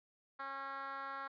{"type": "tone with band-pass filter", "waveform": "10% pulse", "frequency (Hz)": 273, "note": "C#4", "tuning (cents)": -26, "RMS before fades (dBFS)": -44, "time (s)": [0.39, 1.28], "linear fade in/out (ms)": 10, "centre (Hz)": 1300, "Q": 2, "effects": ["resampled to 11025 Hz"]}